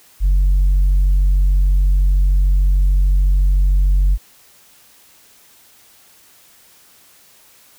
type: tone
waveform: sine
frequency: 46.79 Hz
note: F#1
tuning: 20 cents sharp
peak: -8 dBFS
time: 0.2-4.18 s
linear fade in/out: 50 ms
effects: tanh soft clip ceiling -9 dBFS + white hiss -49 dBFS RMS until 7.78 s